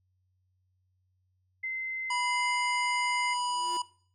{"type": "tone with pitch glide", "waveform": "sine", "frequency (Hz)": [2067, 2081], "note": ["C7", "C7"], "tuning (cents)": [-22, -10], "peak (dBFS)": -31, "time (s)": [1.63, 3.34], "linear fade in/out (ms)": 10, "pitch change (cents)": 12, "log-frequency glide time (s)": [2.12, 2.55]}
{"type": "harmonic tone", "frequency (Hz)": 981, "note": "B5", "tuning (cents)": -12, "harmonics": [1, 3, 5, 7, 9], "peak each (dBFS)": [-30, -39, -40, -45, -45], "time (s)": [2.1, 3.82], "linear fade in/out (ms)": 5}
{"type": "tone with exponential growth", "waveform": "45% pulse", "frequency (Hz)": 350, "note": "F4", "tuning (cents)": 4, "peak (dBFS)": -39, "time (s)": [3.33, 3.77], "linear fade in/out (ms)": 2, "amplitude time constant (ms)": 94}
{"effects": ["noise-tail reverb RT60 0.5 s tail -18 dB re dry", "added 92 Hz sine -70 dBFS peak until 4.14 s"]}